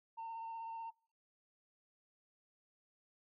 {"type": "tone with vibrato", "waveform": "sine", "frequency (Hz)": 908, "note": "A#5", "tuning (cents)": -46, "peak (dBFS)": -40, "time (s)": [0.17, 0.91], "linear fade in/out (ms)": 20, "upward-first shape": "square", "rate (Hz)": 16, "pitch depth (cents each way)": 14, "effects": ["noise-tail reverb RT60 0.4 s tail -25 dB re dry", "tanh soft clip ceiling -41 dBFS"]}